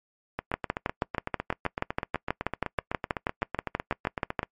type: two click trains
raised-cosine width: 0.5 ms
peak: -10 / -14 dBFS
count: 25 / 33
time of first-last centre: 0.54-4.392 / 0.39-4.43 s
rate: 6.23 / 7.92 Hz
effects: noise-tail reverb RT60 0.1 s tail -24 dB re dry + MP3 64 kbps